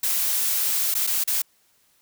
blue noise with dropouts, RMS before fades -23 dBFS, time 0.03-1.42 s, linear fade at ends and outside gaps 5 ms, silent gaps 0.942-0.95 / 1.068-1.072 / 1.239-1.275 s, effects white hiss -63 dBFS RMS until 2.01 s

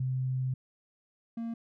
sine / triangle tone pair in turn, 129.5 / 230.2 Hz, C3 / A#3, -17 / -22 cents, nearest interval minor seventh, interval 995 cents, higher second, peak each -28 / -31 dBFS, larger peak first, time 0-0.54 / 1.37-1.54 s, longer first, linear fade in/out 5 ms, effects none

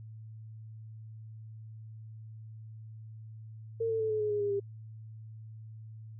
sine tone with pitch steps, 454.9 / 446.6 / 438.4 / 430.4 / 422.5 / 414.7 / 407.1 / 399.7 Hz, A#4 / A4 / A4 / A4 / G#4 / G#4 / G#4 / G4, -42 / +26 / -6 / -38 / +30 / -3 / -35 / +34 cents, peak -28 dBFS, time 3.8-4.6 s, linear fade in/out 10 ms, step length 100 ms, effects added 110 Hz sine -44 dBFS peak until 6.19 s

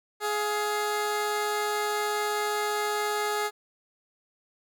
15% pulse tone pair together, 418.9 / 699.8 Hz, G#4 / F5, +15 / +3 cents, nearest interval major sixth, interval 888 cents, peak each -20 / -32 dBFS, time 0.2-3.51 s, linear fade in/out 50 ms, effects none

